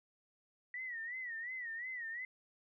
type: tone with vibrato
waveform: sine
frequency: 1923 Hz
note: B6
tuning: 47 cents flat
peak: -40 dBFS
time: 0.74-2.25 s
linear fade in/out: 2 ms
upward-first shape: sine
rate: 2.8 Hz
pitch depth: 120 cents each way
effects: none